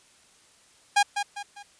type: tone with echo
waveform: sawtooth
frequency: 814 Hz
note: G#5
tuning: 35 cents flat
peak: -13 dBFS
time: 0.96-1.03 s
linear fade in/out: 10 ms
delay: 200 ms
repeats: 3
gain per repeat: -8 dB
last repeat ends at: 1.63 s
effects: white hiss -58 dBFS RMS until 1.79 s + resampled to 22050 Hz